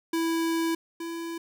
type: tone pair in turn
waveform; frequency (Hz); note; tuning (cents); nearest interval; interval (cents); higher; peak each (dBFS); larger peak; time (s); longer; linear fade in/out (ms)
square; 329.6 / 333.8; E4 / E4; 0 / +22; unison; 22; second; -25 / -33; first; 0.13-0.75 / 1-1.38; first; 5
effects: none